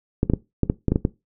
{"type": "clicks", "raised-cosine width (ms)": 3, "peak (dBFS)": -5, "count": 9, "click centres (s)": [0.231, 0.299, 0.336, 0.633, 0.699, 0.883, 0.92, 0.959, 1.051], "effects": ["noise-tail reverb RT60 0.2 s tail -18 dB re dry"]}